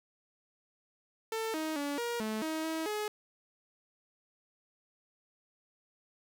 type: tone with pitch steps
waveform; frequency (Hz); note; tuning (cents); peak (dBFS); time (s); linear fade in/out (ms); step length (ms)
sawtooth; 446.2 / 314.3 / 286.4 / 473.7 / 217.4 / 316.6 / 321 / 422.2; A4 / D#4 / D4 / A#4 / A3 / D#4 / E4 / G#4; +24 / +18 / -43 / +28 / -21 / +30 / -46 / +29; -29; 1.32-3.08; 2; 220
effects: none